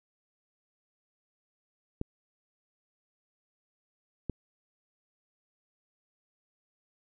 clicks, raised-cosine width 3 ms, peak -19 dBFS, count 2, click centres 2.014 / 4.297 s, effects none

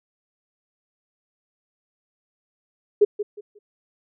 sine tone with echo, 414.4 Hz, G#4, 4 cents flat, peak -10 dBFS, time 3.01-3.05 s, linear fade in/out 10 ms, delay 180 ms, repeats 3, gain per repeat -12 dB, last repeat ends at 3.59 s, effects none

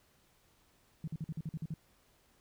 sine tone bursts, 158.3 Hz, D#3, 30 cents sharp, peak -35 dBFS, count 9, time 1.04-1.74 s, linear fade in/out 2 ms, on 36 ms, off 47 ms, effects pink hiss -69 dBFS RMS until 2.4 s

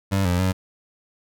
25% pulse tone with pitch steps, 97.5 / 88.8 / 93.6 Hz, G2 / F2 / F#2, -9 / +29 / +20 cents, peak -15 dBFS, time 0.11-0.53 s, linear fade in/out 20 ms, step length 140 ms, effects none

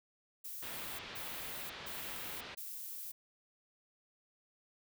violet noise bursts, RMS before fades -45 dBFS, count 4, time 0.44-3.12 s, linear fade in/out 10 ms, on 550 ms, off 160 ms
white low-pass noise, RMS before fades -48 dBFS, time 0.62-2.55 s, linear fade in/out 10 ms, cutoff 3900 Hz, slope 24 dB/octave
effects none

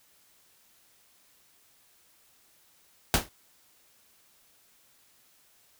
pink noise with exponential decay, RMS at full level -18 dBFS, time 3.14-3.29 s, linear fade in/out 1 ms, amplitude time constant 32 ms, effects white hiss -63 dBFS RMS until 5.79 s

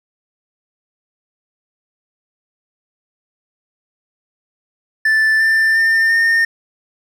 triangle tone with pitch steps, 1760 / 1781.5 / 1803.2 / 1825.2 Hz, A6 / A6 / A6 / A#6, 0 / +21 / +42 / -37 cents, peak -9 dBFS, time 5.05-6.45 s, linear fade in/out 5 ms, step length 350 ms, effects none

